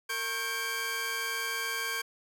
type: tone cluster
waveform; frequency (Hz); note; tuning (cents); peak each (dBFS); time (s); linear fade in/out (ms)
sawtooth; 457.4 / 1095 / 1586 / 2317; A#4 / C#6 / G6 / D7; -33 / -22 / +20 / -24; -39 / -35 / -30 / -34; 0.09-2.02; 10
effects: none